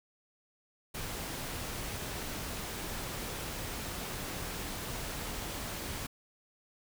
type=noise; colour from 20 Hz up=pink; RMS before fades=-39 dBFS; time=0.94-6.07 s; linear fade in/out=10 ms; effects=none